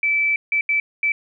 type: tone bursts at uneven times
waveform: sine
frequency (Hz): 2316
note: D7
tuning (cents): -25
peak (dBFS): -16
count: 4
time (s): 0.03-0.36 / 0.52-0.61 / 0.69-0.8 / 1.03-1.12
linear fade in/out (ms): 2
effects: none